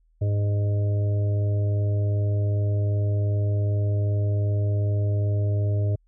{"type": "harmonic tone", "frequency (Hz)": 102.6, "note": "G#2", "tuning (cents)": -21, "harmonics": [1, 3, 4, 5, 6], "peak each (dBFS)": [-20, -39, -37, -44, -36], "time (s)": [0.21, 5.96], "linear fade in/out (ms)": 10, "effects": ["added 40 Hz sine -59 dBFS peak until 6.07 s"]}